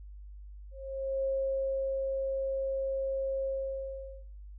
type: tone with ADSR envelope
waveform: sine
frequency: 538 Hz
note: C5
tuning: 48 cents sharp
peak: -27 dBFS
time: 0.71-4.24 s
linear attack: 530 ms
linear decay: 770 ms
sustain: -2 dB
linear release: 780 ms
effects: noise-tail reverb RT60 0.5 s tail -22 dB re dry + added 50 Hz sine -44 dBFS peak until 4.58 s